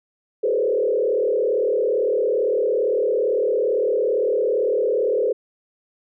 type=tone with frequency modulation; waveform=sine; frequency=466.2 Hz; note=A#4; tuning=in tune; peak=-17 dBFS; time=0.43-5.33 s; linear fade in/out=10 ms; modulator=37.7 Hz; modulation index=1.8; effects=none